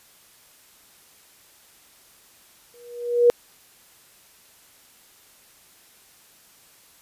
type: tone with exponential growth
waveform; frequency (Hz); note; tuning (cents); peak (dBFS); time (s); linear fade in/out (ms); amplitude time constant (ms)
sine; 480; B4; -49; -9; 2.74-3.3; 0; 120
effects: white hiss -54 dBFS RMS until 7.01 s + resampled to 32000 Hz